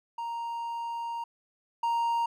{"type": "tone pair in turn", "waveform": "triangle", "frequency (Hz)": [932.3, 932.3], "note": ["A#5", "A#5"], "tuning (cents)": [0, 0], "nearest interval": "unison", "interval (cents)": 0, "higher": "neither", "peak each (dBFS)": [-30, -23], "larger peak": "second", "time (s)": [[0.18, 1.24], [1.83, 2.26]], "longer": "first", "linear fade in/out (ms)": 5, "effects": []}